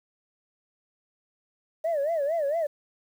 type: tone with vibrato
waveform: sine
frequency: 613 Hz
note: D#5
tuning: 26 cents flat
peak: -22 dBFS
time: 1.84-2.67 s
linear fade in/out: 10 ms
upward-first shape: sine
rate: 4.4 Hz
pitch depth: 180 cents each way
effects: tanh soft clip ceiling -21 dBFS + 9-bit